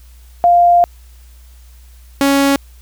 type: tone pair in turn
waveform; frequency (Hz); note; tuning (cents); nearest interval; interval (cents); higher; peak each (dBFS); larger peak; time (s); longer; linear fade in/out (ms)
sine / sawtooth; 698.5 / 277.7; F5 / C#4; 0 / +3; octave + major third; 1597; first; -6; neither; 0.44-0.84 / 2.21-2.56; first; 0
effects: added 60 Hz sine -38 dBFS peak until 2.81 s + white hiss -51 dBFS RMS until 2.81 s